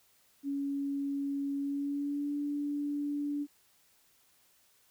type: tone with pitch glide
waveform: sine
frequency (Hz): 280 to 289.5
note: C#4 to D4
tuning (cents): +18 to -25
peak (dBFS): -31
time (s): 0.43-3.47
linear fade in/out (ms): 50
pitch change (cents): +57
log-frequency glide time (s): 1.59-2.35
effects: white hiss -67 dBFS RMS until 4.9 s